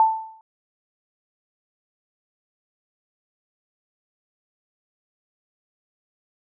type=tone with exponential decay; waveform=sine; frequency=885 Hz; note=A5; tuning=10 cents sharp; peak=-10 dBFS; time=0-0.41 s; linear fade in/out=1 ms; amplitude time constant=88 ms; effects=none